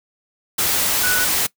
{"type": "tone in noise", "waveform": "sine", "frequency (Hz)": 1480, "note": "F#6", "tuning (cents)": 0, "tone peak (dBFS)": -19, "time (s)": [1.03, 1.25], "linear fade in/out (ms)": 10, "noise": "white", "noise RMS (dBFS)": -19, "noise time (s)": [0.58, 1.47], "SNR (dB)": -3, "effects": ["noise-tail reverb RT60 0.1 s tail -21 dB re dry"]}